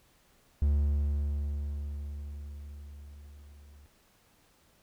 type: tone with level ramp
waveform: triangle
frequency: 72.3 Hz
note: D2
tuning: 27 cents flat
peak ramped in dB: -20 to -50 dBFS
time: 0.62-3.86 s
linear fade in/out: 0 ms
effects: pink hiss -65 dBFS RMS until 4.82 s